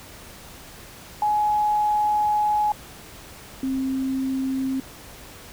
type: tone pair in turn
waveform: sine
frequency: 841 / 264.9 Hz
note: G#5 / C4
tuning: +22 / +22 cents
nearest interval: octave + minor sixth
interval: 2000 cents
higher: first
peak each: -18 / -22 dBFS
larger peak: first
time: 1.22-2.72 / 3.63-4.8 s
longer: first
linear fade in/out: 2 ms
effects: pink hiss -43 dBFS RMS until 5.52 s